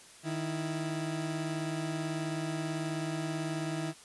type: tone pair together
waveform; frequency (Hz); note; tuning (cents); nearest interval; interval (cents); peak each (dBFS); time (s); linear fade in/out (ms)
30% pulse; 155.5 / 329.5; D#3 / E4; -1 / -1; octave + minor second; 1300; -32 / -34; 0.23-3.94; 50
effects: white hiss -54 dBFS RMS until 4.04 s + resampled to 24000 Hz